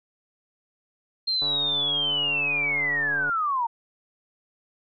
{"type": "linear sweep", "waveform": "sine", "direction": "down", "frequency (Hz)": [4200, 901], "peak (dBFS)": -22, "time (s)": [1.27, 3.67], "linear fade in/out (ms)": 10}
{"type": "click train", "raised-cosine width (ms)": 1, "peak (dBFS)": -24, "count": 271, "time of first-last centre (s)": [1.42, 3.295], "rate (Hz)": 144}
{"effects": []}